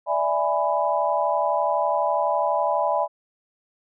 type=chord; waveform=sine; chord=E dominant seventh; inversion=third; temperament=equal with one note detuned; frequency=587.3 / 659.3 / 830.6 / 994.1 Hz; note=D5 / E5 / G#5 / B5; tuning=0 / 0 / 0 / +11 cents; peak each=-25 dBFS; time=0.06-3.08 s; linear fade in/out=50 ms; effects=none